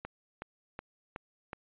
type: click train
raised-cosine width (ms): 0.5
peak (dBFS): -24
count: 5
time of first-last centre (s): 0.05-1.531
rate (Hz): 2.7
effects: resampled to 8000 Hz